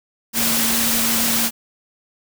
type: tone in noise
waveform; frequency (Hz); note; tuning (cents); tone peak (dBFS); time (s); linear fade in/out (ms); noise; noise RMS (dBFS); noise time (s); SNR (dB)
sine; 230; A#3; -23; -25; 0.33-1.51; 50; white; -19; 0.33-1.51; -9
effects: none